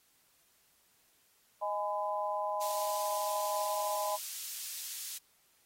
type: chord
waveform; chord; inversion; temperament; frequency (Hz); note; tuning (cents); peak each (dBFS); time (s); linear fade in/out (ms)
sine; G# minor; second; equal with one note detuned; 622.3 / 830.6 / 1008.5; D#5 / G#5 / B5; 0 / 0 / +36; -36; 1.61-4.17; 20
type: high-pass noise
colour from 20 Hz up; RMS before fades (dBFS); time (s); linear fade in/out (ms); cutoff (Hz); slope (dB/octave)
pink; -42; 2.61-5.18; 5; 4800; 12
effects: white hiss -69 dBFS RMS until 5.65 s + AAC 48 kbps